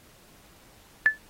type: tone with exponential decay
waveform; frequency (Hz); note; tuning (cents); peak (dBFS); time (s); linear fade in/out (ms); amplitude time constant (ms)
sine; 1742; A6; -18; -11; 1.06-1.18; 0; 24
effects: pink hiss -56 dBFS RMS until 1.29 s + AAC 48 kbps